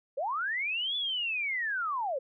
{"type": "linear two-way sweep", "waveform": "sine", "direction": "up then down", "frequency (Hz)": [493.9, 3477, 493.9], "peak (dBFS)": -29, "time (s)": [0.17, 2.19], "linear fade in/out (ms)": 10, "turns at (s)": 0.96, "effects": []}